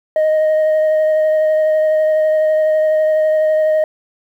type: tone with vibrato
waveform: sine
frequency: 622.3 Hz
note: D#5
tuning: in tune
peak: -8 dBFS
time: 0.16-3.84 s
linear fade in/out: 2 ms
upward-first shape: sine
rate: 12 Hz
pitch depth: 11 cents each way
effects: tanh soft clip ceiling -10 dBFS + 8-bit